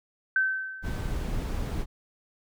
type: tone with exponential decay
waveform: sine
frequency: 1540 Hz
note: G6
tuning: 31 cents flat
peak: -19 dBFS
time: 0.36-1.24 s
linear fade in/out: 2 ms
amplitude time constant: 190 ms
type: noise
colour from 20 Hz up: brown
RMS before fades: -30 dBFS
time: 0.82-1.86 s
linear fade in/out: 50 ms
effects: none